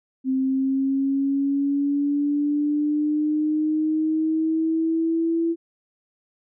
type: linear sweep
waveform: sine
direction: up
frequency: 261.6 to 334.2 Hz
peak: -19 dBFS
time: 0.24-5.56 s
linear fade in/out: 50 ms
effects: none